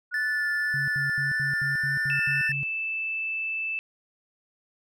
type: tone with vibrato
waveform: sine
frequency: 1454 Hz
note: F#6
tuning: 31 cents flat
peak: -32 dBFS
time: 0.11-2.49 s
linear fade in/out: 20 ms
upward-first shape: sine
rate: 1.8 Hz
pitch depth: 31 cents each way
type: tone with pitch glide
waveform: triangle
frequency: 1752 to 1781.6 Hz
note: A6 to A6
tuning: -8 to +21 cents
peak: -23 dBFS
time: 0.14-2.52 s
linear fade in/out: 2 ms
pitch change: +29 cents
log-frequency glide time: 0.91-1.96 s
type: tone bursts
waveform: sine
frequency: 140 Hz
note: C#3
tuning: 18 cents sharp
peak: -31 dBFS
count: 9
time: 0.74-2.632 s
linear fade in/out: 0 ms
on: 140 ms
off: 79 ms
type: tone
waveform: sine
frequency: 2637 Hz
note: E7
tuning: in tune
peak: -27 dBFS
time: 2.1-3.79 s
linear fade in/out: 0 ms
effects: none